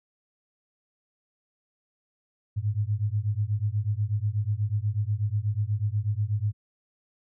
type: beating tone pair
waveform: sine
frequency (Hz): 100.8 / 109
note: G2 / A2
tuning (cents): +49 / -16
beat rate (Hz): 8.2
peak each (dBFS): -27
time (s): 2.56-6.53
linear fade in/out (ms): 20
effects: none